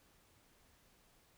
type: silence
effects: pink hiss -69 dBFS RMS until 1.37 s